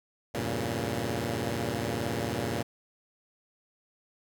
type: chord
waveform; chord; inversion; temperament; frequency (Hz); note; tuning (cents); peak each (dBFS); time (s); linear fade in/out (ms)
10% pulse; E diminished seventh; none; equal; 82.41 / 98 / 116.54 / 138.59; E2 / G2 / Bb2 / Db3; 0 / 0 / 0 / 0; -30 / -28 / -24 / -28; 0.34-2.63; 10
effects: none